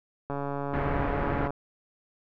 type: click train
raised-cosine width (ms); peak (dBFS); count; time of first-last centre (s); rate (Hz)
1; -19; 171; 0.3-1.506; 141
type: low-pass noise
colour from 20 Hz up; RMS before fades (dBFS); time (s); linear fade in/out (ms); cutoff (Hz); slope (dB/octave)
pink; -30; 0.73-1.48; 10; 1900; 24
effects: none